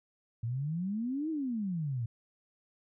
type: exponential two-way sweep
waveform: sine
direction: up then down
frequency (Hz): 110.9 to 326.6 to 110.9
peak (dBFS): -31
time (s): 0.43-2.06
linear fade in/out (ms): 5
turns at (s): 1.3
effects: none